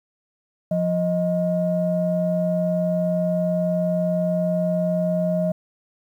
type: tone pair together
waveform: sine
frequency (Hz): 175.6 / 625.8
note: F3 / D#5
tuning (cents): +10 / +10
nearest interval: octave + minor seventh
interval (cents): 2200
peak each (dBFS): -21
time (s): 0.71-5.52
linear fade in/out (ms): 5
effects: tanh soft clip ceiling -11 dBFS + 9-bit